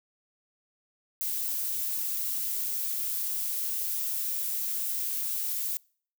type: noise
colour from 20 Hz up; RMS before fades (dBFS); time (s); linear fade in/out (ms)
violet; -31; 1.21-5.77; 0
effects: noise-tail reverb RT60 0.5 s tail -26 dB re dry